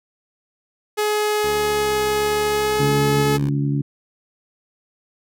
sawtooth tone with pitch glide, 421.9 to 427.8 Hz, G#4 to A4, +27 to -49 cents, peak -14 dBFS, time 0.97-3.38 s, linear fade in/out 20 ms, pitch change +24 cents, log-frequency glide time 2.5-3.07 s
10% pulse tone with vibrato, 69.6 Hz, C#2, 8 cents sharp, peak -23 dBFS, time 1.43-3.5 s, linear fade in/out 10 ms, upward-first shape sine, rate 1.3 Hz, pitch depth 110 cents each way
harmonic tone, 70.8 Hz, C#2, 37 cents sharp, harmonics 2 / 3 / 4 / 5, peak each -19 / -29 / -24 / -34 dBFS, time 2.79-3.82 s, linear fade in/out 10 ms
effects none

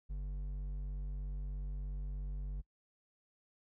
triangle tone with hard clipping, 48.43 Hz, G1, 20 cents flat, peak -39 dBFS, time 0.09-2.62 s, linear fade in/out 20 ms, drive 10 dB, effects noise-tail reverb RT60 0.1 s tail -25 dB re dry

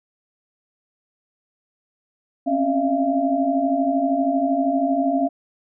sine tone cluster, 263.2 / 275.8 / 633 / 686 Hz, C4 / C#4 / D#5 / F5, +10 / -9 / +30 / -31 cents, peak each -26 / -21 / -28 / -21 dBFS, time 2.46-5.29 s, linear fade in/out 20 ms, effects none

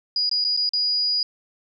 sine tone with dropouts, 4900 Hz, D#8, 27 cents flat, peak -19 dBFS, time 0.16-1.23 s, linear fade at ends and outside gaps 2 ms, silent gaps 0.294-0.313 / 0.442-0.448 / 0.566-0.573 / 0.692-0.734 s, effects none

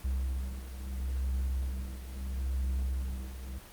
triangle beating tone pair, 65 / 65.75 Hz, C2 / C2, -11 / +9 cents, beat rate 0.75 Hz, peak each -30 / -35 dBFS, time 0.04-3.59 s, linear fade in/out 10 ms, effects pink hiss -51 dBFS RMS until 3.72 s + Opus 24 kbps

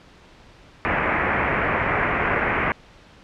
white low-pass noise, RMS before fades -22 dBFS, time 0.85-2.72 s, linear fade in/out 0 ms, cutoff 2300 Hz, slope 48 dB/octave, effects pink hiss -49 dBFS RMS until 3.23 s + low-pass 4000 Hz 12 dB/octave

